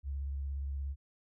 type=tone with vibrato; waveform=sine; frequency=69.3 Hz; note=C#2; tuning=in tune; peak=-34 dBFS; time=0.03-0.96 s; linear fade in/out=50 ms; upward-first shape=triangle; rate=17 Hz; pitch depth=52 cents each way; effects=none